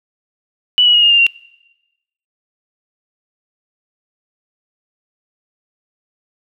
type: tone with pitch steps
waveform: sine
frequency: 2960 / 2919 / 2879 / 2839 / 2800 / 2762 Hz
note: F#7 / F#7 / F#7 / F7 / F7 / F7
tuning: 0 / -24 / -48 / +28 / +4 / -20 cents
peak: -7 dBFS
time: 0.78-1.266 s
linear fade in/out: 0 ms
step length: 81 ms
effects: noise-tail reverb RT60 1.0 s tail -24 dB re dry